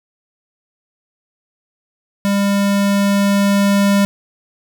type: tone with level ramp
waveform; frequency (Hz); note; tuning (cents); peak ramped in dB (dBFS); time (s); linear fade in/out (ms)
square; 200; G3; +35; -14 to -11; 2.25-4.05; 0
effects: none